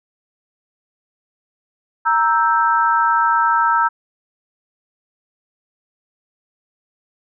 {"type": "chord", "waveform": "sine", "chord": "E diminished", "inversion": "second", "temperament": "equal", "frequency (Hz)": [932.3, 1318.5, 1568], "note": ["Bb5", "E6", "G6"], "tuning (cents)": [0, 0, 0], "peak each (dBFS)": [-16, -16, -21], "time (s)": [2.05, 3.89], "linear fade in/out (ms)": 20, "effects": []}